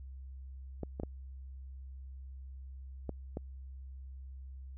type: clicks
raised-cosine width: 2 ms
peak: -24 dBFS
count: 5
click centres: 0.833 / 0.999 / 1.034 / 3.093 / 3.371 s
effects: added 66 Hz sine -44 dBFS peak until 4.77 s